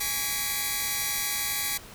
5% pulse tone cluster, 826 / 1130 / 1927 / 2037 / 2310 Hz, G#5 / C#6 / B6 / C7 / D7, -10 / +33 / -43 / -47 / -29 cents, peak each -23 dBFS, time 0-1.78 s, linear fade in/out 10 ms, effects pink hiss -46 dBFS RMS until 1.94 s

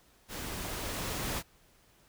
pink noise with level ramp, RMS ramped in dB -40 to -34 dBFS, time 0.28-1.43 s, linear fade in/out 50 ms, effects pink hiss -64 dBFS RMS until 2.08 s

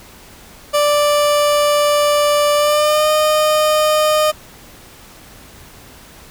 30% pulse tone with pitch glide, 587.3 to 613.3 Hz, D5 to D#5, 0 to -25 cents, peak -9 dBFS, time 0.73-4.32 s, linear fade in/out 20 ms, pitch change +75 cents, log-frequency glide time 2.56-3.09 s, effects pink hiss -41 dBFS RMS until 6.3 s

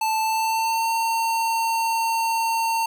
square tone with pitch glide, 880 to 908.9 Hz, A5 to A#5, 0 to -44 cents, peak -21 dBFS, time 0.01-2.86 s, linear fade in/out 5 ms, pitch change +56 cents, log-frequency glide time 0.2-0.9 s, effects 9-bit

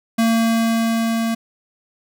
square tone with level ramp, 227.5 Hz, A#3, 42 cents flat, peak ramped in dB -14 to -19 dBFS, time 0.18-1.35 s, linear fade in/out 10 ms, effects none

